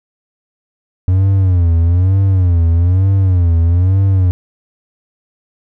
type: tone with vibrato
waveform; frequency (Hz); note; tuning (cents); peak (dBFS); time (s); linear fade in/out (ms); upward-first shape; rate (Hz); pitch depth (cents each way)
triangle; 90; F#2; -47; -6; 1.08-4.31; 0; sine; 1.1; 140
effects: none